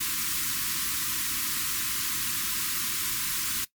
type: band-stop noise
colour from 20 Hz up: white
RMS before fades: -29 dBFS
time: 0-3.65 s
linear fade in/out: 10 ms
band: 360 to 1000 Hz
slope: 96 dB/octave
effects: noise-tail reverb RT60 0.1 s tail -18 dB re dry + MP3 96 kbps